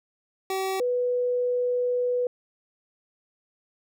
25% pulse / sine tone pair in turn, 382.1 / 493 Hz, G4 / B4, -44 / -3 cents, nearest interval major third, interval 441 cents, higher second, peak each -22 dBFS, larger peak neither, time 0.5-0.8 / 0.8-2.27 s, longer second, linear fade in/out 2 ms, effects none

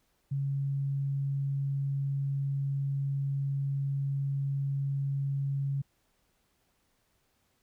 sine tone, 138.59 Hz, C#3, in tune, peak -28 dBFS, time 0.31-5.82 s, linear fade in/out 10 ms, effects pink hiss -73 dBFS RMS until 7.62 s

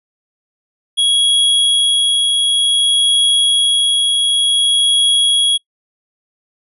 square tone with tremolo, 3322 Hz, G#7, in tune, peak -10 dBFS, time 0.97-5.58 s, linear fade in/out 20 ms, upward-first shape triangle, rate 0.55 Hz, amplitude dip 25%, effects noise-tail reverb RT60 0.1 s tail -26 dB re dry + resampled to 32000 Hz

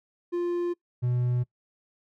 triangle tone pair in turn, 349.2 / 123.15 Hz, F4 / B2, 0 / -5 cents, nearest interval octave + tritone, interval 1805 cents, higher first, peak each -23 / -21 dBFS, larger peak second, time 0.32-0.74 / 1.02-1.44 s, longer neither, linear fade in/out 20 ms, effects noise-tail reverb RT60 0.1 s tail -23 dB re dry

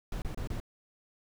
brown noise bursts, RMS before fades -35 dBFS, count 4, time 0.12-0.601 s, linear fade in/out 2 ms, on 100 ms, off 27 ms, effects none

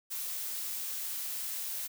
blue noise, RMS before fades -37 dBFS, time 0.1-1.88 s, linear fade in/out 20 ms, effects none

